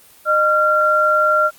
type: tone pair together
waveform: sine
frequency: 612.9 / 1376 Hz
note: D#5 / F6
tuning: -26 / -26 cents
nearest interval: octave + major second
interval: 1400 cents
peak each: -17 / -13 dBFS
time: 0.25-1.51 s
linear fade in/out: 50 ms
effects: white hiss -47 dBFS RMS until 1.58 s + Opus 24 kbps